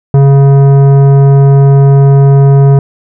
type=tone with tanh clipping; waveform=sine; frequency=138.59 Hz; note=C#3; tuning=in tune; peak=-3 dBFS; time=0.14-2.79 s; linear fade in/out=2 ms; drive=13 dB; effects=none